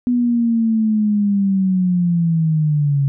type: linear sweep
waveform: sine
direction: down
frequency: 246.9 to 137.2 Hz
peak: -13 dBFS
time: 0.07-3.08 s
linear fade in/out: 0 ms
effects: none